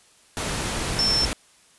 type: tone in noise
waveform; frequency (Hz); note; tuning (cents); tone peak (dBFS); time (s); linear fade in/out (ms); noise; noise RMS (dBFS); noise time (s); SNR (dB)
sine; 5370; E8; +31; -19; 0.99-1.25; 0; pink; -27; 0.37-1.33; +5
effects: white hiss -56 dBFS RMS until 1.78 s + resampled to 24000 Hz